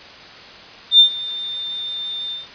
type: tone with ADSR envelope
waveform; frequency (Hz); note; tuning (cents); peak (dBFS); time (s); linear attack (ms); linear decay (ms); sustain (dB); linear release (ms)
sine; 3603; A7; +40; -4; 0.91-2.48; 80; 100; -20; 160
effects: white hiss -39 dBFS RMS until 2.54 s + resampled to 11025 Hz